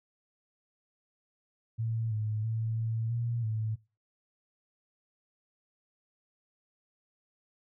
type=tone with pitch steps; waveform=sine; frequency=113.3 / 107.7 / 112.2 / 112.9 / 117.8 / 109.7 Hz; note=A#2 / A2 / A2 / A2 / A#2 / A2; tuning=-49 / -37 / +34 / +45 / +19 / -5 cents; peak=-29 dBFS; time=1.78-3.76 s; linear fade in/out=20 ms; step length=330 ms; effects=noise-tail reverb RT60 0.3 s tail -22 dB re dry